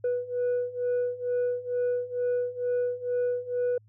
sine beating tone pair, 489.8 / 492 Hz, B4 / B4, -14 / -7 cents, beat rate 2.2 Hz, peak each -28 / -26 dBFS, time 0.04-3.78 s, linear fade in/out 5 ms, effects tanh soft clip ceiling -22 dBFS + added 107 Hz sine -55 dBFS peak until 3.88 s

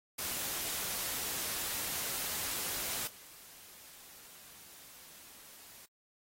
white noise with level steps, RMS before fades -37 / -54 dBFS, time 0.18-5.86 s, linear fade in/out 10 ms, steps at 3.07 s, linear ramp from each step 5 ms, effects AAC 48 kbps

